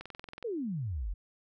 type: click train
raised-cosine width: 0.3 ms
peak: -27 dBFS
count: 10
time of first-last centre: 0.01-0.427 s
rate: 21.6 Hz
type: exponential sweep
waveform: sine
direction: down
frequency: 504 to 40.68 Hz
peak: -32 dBFS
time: 0.44-1.14 s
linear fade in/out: 10 ms
effects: none